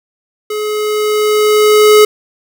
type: tone with level ramp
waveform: square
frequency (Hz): 424.2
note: G#4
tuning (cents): +37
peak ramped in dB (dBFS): -17 to -3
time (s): 0.5-2.05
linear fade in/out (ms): 5
effects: none